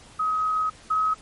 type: tone pair in turn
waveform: sine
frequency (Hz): 1267 / 1273.8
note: D#6 / D#6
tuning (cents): +31 / +40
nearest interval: unison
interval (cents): 9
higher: second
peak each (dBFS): -21 / -19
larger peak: second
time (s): 0.19-0.7 / 0.9-1.14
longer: first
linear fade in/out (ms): 10
effects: pink hiss -49 dBFS RMS until 1.21 s + MP3 48 kbps